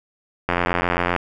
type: click train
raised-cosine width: 0.5 ms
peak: -4 dBFS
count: 60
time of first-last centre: 0.49-1.163 s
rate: 87.7 Hz
effects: none